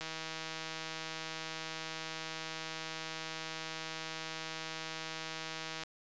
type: click train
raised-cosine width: 0.2 ms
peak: -23 dBFS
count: 933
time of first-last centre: 0.01-5.835 s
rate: 160 Hz
effects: resampled to 16000 Hz